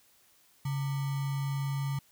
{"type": "tone with sample-and-hold", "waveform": "sine", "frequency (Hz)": 138.59, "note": "C#3", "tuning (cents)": 0, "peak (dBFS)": -29, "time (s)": [0.65, 1.99], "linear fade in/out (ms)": 5, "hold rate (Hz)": 1050, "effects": ["white hiss -64 dBFS RMS until 2.11 s"]}